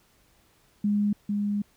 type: tone pair in turn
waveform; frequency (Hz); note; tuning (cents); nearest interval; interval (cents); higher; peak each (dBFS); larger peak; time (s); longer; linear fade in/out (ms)
sine; 206.1 / 205; G#3 / G#3; -13 / -22; unison; 9; first; -21 / -24; first; 0.84-1.13 / 1.29-1.62; second; 5
effects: pink hiss -63 dBFS RMS until 1.76 s